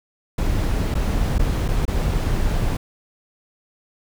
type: noise with dropouts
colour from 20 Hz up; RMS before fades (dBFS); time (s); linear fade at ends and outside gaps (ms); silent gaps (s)
brown; -20; 0.38-2.77; 5; 0.943-0.95 / 1.383-1.393 / 1.681-1.686 / 1.854-1.878
effects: none